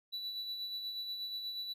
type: tone with tremolo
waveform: triangle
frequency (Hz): 3951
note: B7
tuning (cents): 0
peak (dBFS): -35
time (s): 0.12-1.74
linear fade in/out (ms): 20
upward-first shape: sine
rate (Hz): 8.3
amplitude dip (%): 40
effects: none